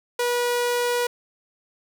sawtooth tone, 484.7 Hz, B4, 32 cents flat, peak -17 dBFS, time 0.19-1.07 s, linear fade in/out 5 ms, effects 8-bit

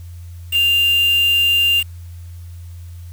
sine tone with quantisation, 2794 Hz, F7, in tune, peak -12 dBFS, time 0.51-1.84 s, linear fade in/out 50 ms, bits 4, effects added 86 Hz sine -31 dBFS peak until 3.12 s + white hiss -52 dBFS RMS until 3.12 s

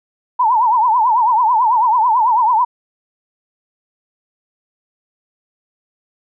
sine tone with vibrato, 932.3 Hz, A#5, in tune, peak -10 dBFS, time 0.39-2.65 s, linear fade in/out 10 ms, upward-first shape triangle, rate 9.1 Hz, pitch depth 180 cents each way, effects none

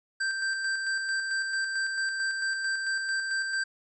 square tone with tremolo, 1568 Hz, G6, in tune, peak -27 dBFS, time 0.2-3.64 s, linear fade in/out 10 ms, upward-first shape square, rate 4.5 Hz, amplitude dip 35%, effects resampled to 22050 Hz

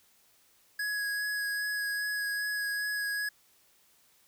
square tone with vibrato, 1668 Hz, G#6, 7 cents sharp, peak -31 dBFS, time 0.79-3.29 s, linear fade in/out 5 ms, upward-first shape sine, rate 2.5 Hz, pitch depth 12 cents each way, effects white hiss -65 dBFS RMS until 4.27 s

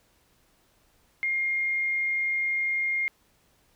sine tone, 2126 Hz, C7, 27 cents sharp, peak -24 dBFS, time 1.23-3.08 s, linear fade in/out 0 ms, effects pink hiss -65 dBFS RMS until 3.75 s

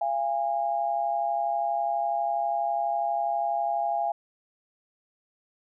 sine tone pair together, 685 / 817.2 Hz, F5 / G#5, -34 / -28 cents, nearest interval minor third, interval 306 cents, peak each -27 dBFS, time 0.01-4.12 s, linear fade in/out 5 ms, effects none

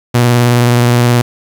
sawtooth tone with vibrato, 120.9 Hz, B2, 36 cents flat, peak -3 dBFS, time 0.14-1.22 s, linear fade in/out 10 ms, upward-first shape square, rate 19 Hz, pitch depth 20 cents each way, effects 7-bit

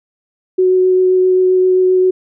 sine tone with vibrato, 370 Hz, F#4, in tune, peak -8 dBFS, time 0.58-2.11 s, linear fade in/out 10 ms, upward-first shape triangle, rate 7.6 Hz, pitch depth 10 cents each way, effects none

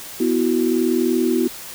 sine chord, B suspended fourth, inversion none, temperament equal, 246.9 / 329.6 / 370 Hz, B3 / E4 / F#4, 0 / 0 / 0 cents, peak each -20 dBFS, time 0.2-1.48 s, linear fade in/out 5 ms, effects white hiss -35 dBFS RMS until 1.74 s

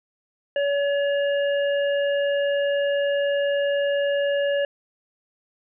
harmonic tone, 567 Hz, C#5, 39 cents sharp, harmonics 1 / 3 / 5, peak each -20 / -30 / -34 dBFS, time 0.56-4.65 s, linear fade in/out 2 ms, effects none

